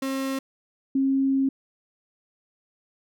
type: tone pair in turn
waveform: 35% pulse / sine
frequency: 268.3 / 269.8 Hz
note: C4 / C#4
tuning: +44 / -47 cents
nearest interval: unison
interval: 9 cents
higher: second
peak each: -24 / -19 dBFS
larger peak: second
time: 0.02-0.39 / 0.95-1.49 s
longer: second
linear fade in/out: 5 ms
effects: none